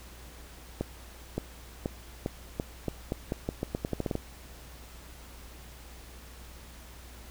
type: accelerating click train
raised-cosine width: 2 ms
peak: -16 dBFS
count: 17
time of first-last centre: 0.81-4.154 s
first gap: 570 ms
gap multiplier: 0.84
effects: added 60 Hz sine -48 dBFS peak until 7.3 s + pink hiss -51 dBFS RMS until 7.3 s